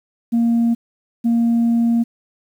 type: tone pair in turn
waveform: sine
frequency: 233.1 / 233.1 Hz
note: A#3 / A#3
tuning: 0 / 0 cents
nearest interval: unison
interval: 0 cents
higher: neither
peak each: -11 dBFS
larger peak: neither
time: 0.32-0.75 / 1.24-2.04 s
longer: second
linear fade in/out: 20 ms
effects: tanh soft clip ceiling -11 dBFS + 8-bit